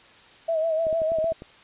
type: tone with vibrato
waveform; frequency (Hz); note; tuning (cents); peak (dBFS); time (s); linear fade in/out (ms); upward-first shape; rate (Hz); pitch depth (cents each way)
sine; 645; E5; -38; -21; 0.48-1.33; 10; sine; 6.6; 55
type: clicks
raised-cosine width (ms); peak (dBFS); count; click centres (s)
2; -25; 8; 0.868 / 0.928 / 1.018 / 1.119 / 1.186 / 1.243 / 1.32 / 1.421
effects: white hiss -51 dBFS RMS until 1.63 s + resampled to 8000 Hz